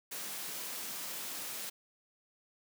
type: high-pass noise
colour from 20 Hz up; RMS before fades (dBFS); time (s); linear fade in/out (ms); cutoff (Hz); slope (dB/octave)
white; -41; 0.11-1.7; 10; 140; 48
effects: none